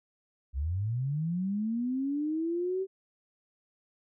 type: linear sweep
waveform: sine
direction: up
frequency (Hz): 61.3 to 388.2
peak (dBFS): -28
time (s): 0.53-2.87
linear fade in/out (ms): 50
effects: none